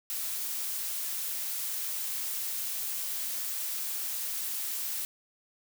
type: noise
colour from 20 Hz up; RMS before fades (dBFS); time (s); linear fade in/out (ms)
blue; -34; 0.1-5.05; 0
effects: none